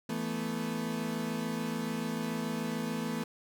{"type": "chord", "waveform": "35% pulse", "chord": "E suspended fourth", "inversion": "none", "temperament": "equal", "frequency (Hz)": [164.81, 220, 246.9], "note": ["E3", "A3", "B3"], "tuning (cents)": [0, 0, 0], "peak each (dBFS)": [-37, -34, -35], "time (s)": [0.09, 3.24], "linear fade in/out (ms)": 5, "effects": []}